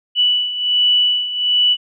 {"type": "beating tone pair", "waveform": "sine", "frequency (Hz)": [2960, 2961.3], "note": ["F#7", "F#7"], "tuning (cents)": [0, 1], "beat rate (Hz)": 1.3, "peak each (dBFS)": [-19, -14], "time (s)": [0.15, 1.77], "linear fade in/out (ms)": 50, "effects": []}